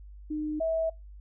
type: tone pair in turn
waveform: sine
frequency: 304.6 / 649.4 Hz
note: D#4 / E5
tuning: -37 / -26 cents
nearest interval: octave + minor second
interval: 1311 cents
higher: second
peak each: -29 / -25 dBFS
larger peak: second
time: 0.3-0.6 / 0.6-0.9 s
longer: neither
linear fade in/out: 10 ms
effects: noise-tail reverb RT60 0.2 s tail -24 dB re dry + added 50 Hz sine -44 dBFS peak until 1.2 s

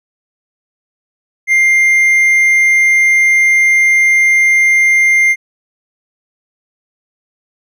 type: tone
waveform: triangle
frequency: 2100 Hz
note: C7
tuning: 6 cents sharp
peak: -5 dBFS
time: 1.47-5.36 s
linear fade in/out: 50 ms
effects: none

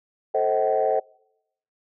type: chord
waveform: sine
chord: A diminished seventh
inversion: none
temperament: just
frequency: 440 / 528 / 633.6 / 760.3 Hz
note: A4 / C5 / Eb5 / Gb5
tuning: 0 / +16 / +31 / +47 cents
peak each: -24 dBFS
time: 0.34-1 s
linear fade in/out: 10 ms
effects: noise-tail reverb RT60 0.8 s tail -26 dB re dry + tanh soft clip ceiling -11 dBFS

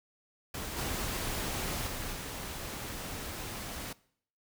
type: noise with level steps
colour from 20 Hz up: pink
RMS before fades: -39 / -35 / -38 / -40 dBFS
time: 0.54-3.93 s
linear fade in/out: 5 ms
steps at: 0.76 / 1.86 / 2.12 s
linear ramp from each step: 20 ms
effects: noise-tail reverb RT60 0.6 s tail -21 dB re dry

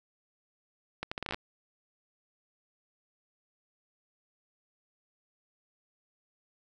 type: accelerating click train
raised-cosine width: 0.3 ms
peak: -18 dBFS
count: 10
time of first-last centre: 1.03-1.344 s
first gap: 85 ms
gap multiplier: 0.75
effects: none

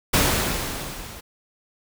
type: noise with level ramp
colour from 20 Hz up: pink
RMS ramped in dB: -17 to -40 dBFS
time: 0.13-1.21 s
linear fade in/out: 10 ms
effects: none

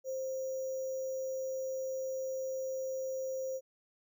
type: tone with sample-and-hold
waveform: sine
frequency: 526 Hz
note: C5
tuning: 9 cents sharp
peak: -34 dBFS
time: 0.04-3.61 s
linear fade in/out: 50 ms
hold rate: 6300 Hz
effects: none

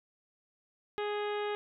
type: harmonic tone with a mistuned harmonic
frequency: 415.3 Hz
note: G#4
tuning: in tune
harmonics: 1 / 2 / 3 / 4 / 5 / 6 / 7 / 8 / 9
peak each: -33 / -39 / -43 / -45 / -47 / -49 / -50 / -51 / -52 dBFS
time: 0.98-1.55 s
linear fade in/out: 0 ms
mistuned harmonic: 8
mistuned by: -22 cents
effects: none

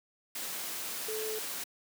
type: tone in noise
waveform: sine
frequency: 435 Hz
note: A4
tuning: 20 cents flat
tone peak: -35 dBFS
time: 1.08-1.39 s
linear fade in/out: 5 ms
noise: white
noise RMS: -38 dBFS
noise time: 0.35-1.64 s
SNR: 0 dB
effects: high-pass 200 Hz 12 dB/octave

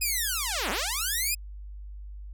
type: linear two-way sweep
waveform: 5% pulse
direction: down then up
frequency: 2539 to 177.4 to 2539 Hz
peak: -16 dBFS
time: 0.01-1.35 s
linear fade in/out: 10 ms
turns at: 0.7 s
effects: added 50 Hz sine -38 dBFS peak until 2.33 s

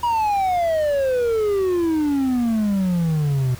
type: exponential sweep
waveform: triangle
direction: down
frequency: 970 to 123.47 Hz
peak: -15 dBFS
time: 0.03-3.55 s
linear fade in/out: 5 ms
effects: added 81 Hz sine -41 dBFS peak until 3.59 s + pink hiss -41 dBFS RMS until 3.59 s

